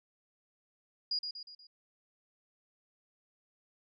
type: tone with echo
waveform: sine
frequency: 4872 Hz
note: D#8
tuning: 37 cents flat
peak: -30 dBFS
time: 1.11-1.19 s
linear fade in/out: 5 ms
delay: 120 ms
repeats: 4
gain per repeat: -6 dB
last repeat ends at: 1.67 s
effects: none